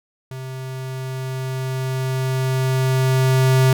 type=tone with level ramp; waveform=square; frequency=130.81 Hz; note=C3; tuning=in tune; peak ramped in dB=-30 to -12 dBFS; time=0.31-3.73 s; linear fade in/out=2 ms; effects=none